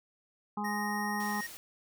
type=harmonic tone; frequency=207.7 Hz; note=G#3; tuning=in tune; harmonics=1 / 2 / 4 / 5 / 6; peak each=-35 / -46 / -36 / -40 / -43 dBFS; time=0.57-1.41 s; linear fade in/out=5 ms
type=tone; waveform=square; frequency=1864.7 Hz; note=A#6; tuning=in tune; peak=-37 dBFS; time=0.64-1.47 s; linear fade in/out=10 ms
type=noise; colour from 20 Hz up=white; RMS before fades=-47 dBFS; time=1.2-1.57 s; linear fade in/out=0 ms
effects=none